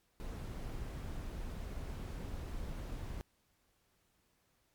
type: noise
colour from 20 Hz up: brown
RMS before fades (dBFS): -42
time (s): 0.2-3.21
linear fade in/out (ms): 0
effects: pink hiss -75 dBFS RMS until 4.74 s + MP3 96 kbps